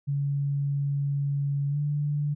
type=tone with pitch glide; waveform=sine; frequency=141.3 to 146.45 Hz; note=C#3 to D3; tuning=+34 to -5 cents; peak=-24 dBFS; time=0.07-2.35 s; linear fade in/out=20 ms; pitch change=+61 cents; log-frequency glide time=1.69-1.78 s; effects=none